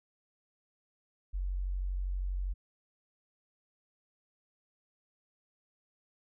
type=tone; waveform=sine; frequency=46.25 Hz; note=F#1; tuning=in tune; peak=-31 dBFS; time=1.33-2.54 s; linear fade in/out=20 ms; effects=none